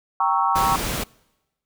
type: chord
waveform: sine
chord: G diminished seventh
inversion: none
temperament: equal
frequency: 784 / 932.3 / 1108.7 / 1318.5 Hz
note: G5 / Bb5 / Db6 / Fb6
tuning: 0 / 0 / 0 / 0 cents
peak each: -23 / -22 / -21 / -26 dBFS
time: 0.2-0.76 s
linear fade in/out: 2 ms
type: noise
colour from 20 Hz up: pink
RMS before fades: -26 dBFS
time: 0.55-1.04 s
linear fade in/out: 10 ms
effects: noise-tail reverb RT60 1.0 s tail -25 dB re dry